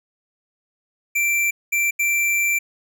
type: tone bursts at uneven times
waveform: square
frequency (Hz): 2349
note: D7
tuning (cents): 0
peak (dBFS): -18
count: 3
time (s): 1.15-1.51 / 1.72-1.91 / 1.99-2.59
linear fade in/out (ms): 10
effects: none